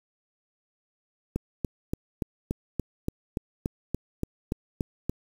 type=click train; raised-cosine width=3 ms; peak=-14 dBFS; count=14; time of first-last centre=1.36-5.096 s; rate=3.48 Hz; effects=7-bit